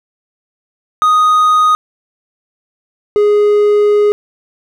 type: tone pair in turn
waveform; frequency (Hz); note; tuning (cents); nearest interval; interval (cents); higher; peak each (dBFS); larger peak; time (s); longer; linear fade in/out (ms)
triangle; 1244.5 / 415.3; D#6 / G#4; 0 / 0; octave + perfect fifth; 1900; first; -5; neither; 1.02-1.75 / 3.16-4.12; second; 0
effects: none